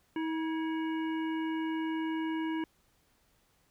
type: harmonic tone with a mistuned harmonic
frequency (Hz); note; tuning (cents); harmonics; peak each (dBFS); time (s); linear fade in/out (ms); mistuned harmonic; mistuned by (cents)
320; D#4; +49; 1 / 3 / 5 / 7 / 9; -31 / -41 / -45 / -48 / -50; 0.16-2.64; 2; 5; +57
effects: pink hiss -70 dBFS RMS until 3.7 s